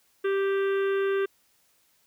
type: harmonic tone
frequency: 392 Hz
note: G4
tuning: in tune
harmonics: 1 / 3 / 4 / 5 / 6 / 7 / 8 / 9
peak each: -23 / -37 / -35 / -43 / -49 / -44 / -51 / -50 dBFS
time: 0.24-1.26 s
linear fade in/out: 10 ms
effects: white hiss -66 dBFS RMS until 2.06 s